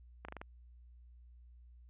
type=slowing click train; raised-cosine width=0.5 ms; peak=-29 dBFS; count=5; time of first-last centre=0.25-0.415 s; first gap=35 ms; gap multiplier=1.11; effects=added 60 Hz sine -55 dBFS peak until 1.89 s + resampled to 8000 Hz